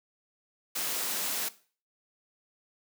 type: noise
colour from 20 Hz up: white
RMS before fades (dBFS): -32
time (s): 0.75-1.49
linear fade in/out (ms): 10
effects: noise-tail reverb RT60 0.4 s tail -17 dB re dry + high-pass 200 Hz 12 dB/octave